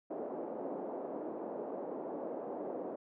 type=band-pass noise; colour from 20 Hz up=white; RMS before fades=-41 dBFS; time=0.1-2.96 s; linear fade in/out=10 ms; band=250 to 660 Hz; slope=24 dB/octave; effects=none